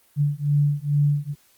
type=beating tone pair; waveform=sine; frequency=144.2 / 146.5 Hz; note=D3 / D3; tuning=-31 / -4 cents; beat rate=2.3 Hz; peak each=-21 dBFS; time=0.16-1.35 s; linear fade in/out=50 ms; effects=white hiss -59 dBFS RMS until 1.57 s + Opus 32 kbps